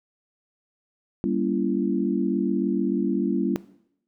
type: chord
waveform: sine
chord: G diminished seventh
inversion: none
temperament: just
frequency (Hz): 196 / 235.2 / 282.2 / 338.7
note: G3 / Bb3 / Db4 / Fb4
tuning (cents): 0 / +16 / +31 / +47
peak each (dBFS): -27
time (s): 1.24-3.56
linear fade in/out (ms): 0
effects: noise-tail reverb RT60 0.7 s tail -17 dB re dry

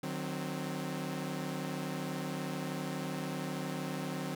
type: chord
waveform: sawtooth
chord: C diminished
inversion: first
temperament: equal with one note detuned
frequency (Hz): 152.27 / 185 / 261.6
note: Eb3 / Gb3 / C4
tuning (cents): -37 / 0 / 0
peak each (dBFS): -36 / -36 / -36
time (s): 0.03-4.35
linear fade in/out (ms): 5
effects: none

